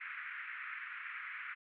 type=band-pass noise; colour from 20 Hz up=white; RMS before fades=-45 dBFS; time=0-1.55 s; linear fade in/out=20 ms; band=1300 to 2300 Hz; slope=48 dB/octave; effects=none